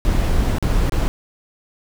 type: noise with dropouts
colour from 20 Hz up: brown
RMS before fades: -17 dBFS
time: 0.05-1.08 s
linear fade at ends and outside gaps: 0 ms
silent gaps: 0.584-0.626 / 0.896-0.922 s
effects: none